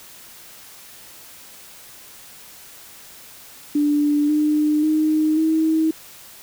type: tone with pitch steps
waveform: sine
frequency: 293.7 / 301.6 / 309.7 / 318.1 Hz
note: D4 / D4 / D#4 / D#4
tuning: 0 / +46 / -8 / +38 cents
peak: -15 dBFS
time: 3.75-5.91 s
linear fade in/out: 5 ms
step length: 540 ms
effects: white hiss -43 dBFS RMS until 6.42 s